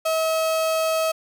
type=tone; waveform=35% pulse; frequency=642 Hz; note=E5; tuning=46 cents flat; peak=-18 dBFS; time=0.05-1.12 s; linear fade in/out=10 ms; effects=none